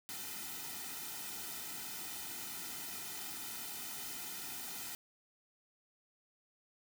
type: noise with comb filter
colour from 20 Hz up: white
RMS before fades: -44 dBFS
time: 0.09-4.95 s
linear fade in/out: 0 ms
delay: 1.8 ms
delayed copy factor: -1
effects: none